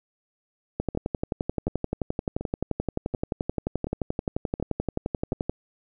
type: two click trains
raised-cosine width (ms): 2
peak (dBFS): -19 / -12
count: 7 / 55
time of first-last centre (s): 0.95-5.33 / 0.8-5.496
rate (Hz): 1.37 / 11.5
effects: none